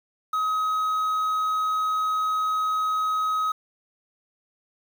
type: tone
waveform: triangle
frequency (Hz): 1268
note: D#6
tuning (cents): +32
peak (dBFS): -20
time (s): 0.33-3.52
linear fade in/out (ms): 5
effects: 8-bit